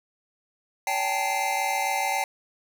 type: tone cluster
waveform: square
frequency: 568 / 780 / 847 / 891 / 2085 Hz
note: C#5 / G5 / G#5 / A5 / C7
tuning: +42 / -9 / +34 / +22 / -7 cents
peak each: -37 / -28 / -33 / -32 / -31 dBFS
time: 0.87-2.24 s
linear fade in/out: 2 ms
effects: none